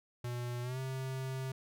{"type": "tone with pitch glide", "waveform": "square", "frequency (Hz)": [121.6, 131.84], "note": ["B2", "C3"], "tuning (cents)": [-26, 14], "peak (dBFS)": -37, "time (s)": [0.24, 1.52], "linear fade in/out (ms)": 5, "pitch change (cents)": 140, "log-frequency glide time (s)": [0.62, 0.79], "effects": []}